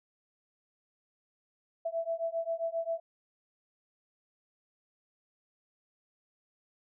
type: beating tone pair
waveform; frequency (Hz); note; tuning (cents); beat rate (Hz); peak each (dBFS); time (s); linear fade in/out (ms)
sine; 659.3 / 666.8; E5 / E5; 0 / +20; 7.5; -34 / -34; 1.85-3; 10
effects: none